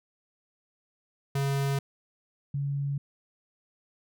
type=tone pair in turn; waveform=square / sine; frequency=138.59 / 140.77 Hz; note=C#3 / C#3; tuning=0 / +27 cents; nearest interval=unison; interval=27 cents; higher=second; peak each=-26 / -27 dBFS; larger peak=first; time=1.35-1.79 / 2.54-2.98 s; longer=neither; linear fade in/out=5 ms; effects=none